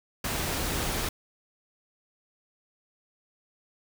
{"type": "noise", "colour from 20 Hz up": "pink", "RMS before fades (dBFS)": -30, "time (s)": [0.24, 1.09], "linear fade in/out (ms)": 5, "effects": []}